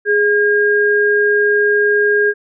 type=tone pair together; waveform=sine; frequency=415.3 / 1621.4 Hz; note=G#4 / G#6; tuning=0 / -42 cents; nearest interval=2 octaves; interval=2358 cents; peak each=-13 dBFS; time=0.05-2.34 s; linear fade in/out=50 ms; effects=none